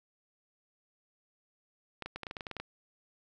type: clicks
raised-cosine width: 0.3 ms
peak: -23 dBFS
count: 12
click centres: 2.023 / 2.06 / 2.16 / 2.233 / 2.268 / 2.311 / 2.368 / 2.408 / 2.468 / 2.513 / 2.567 / 2.6 s
effects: none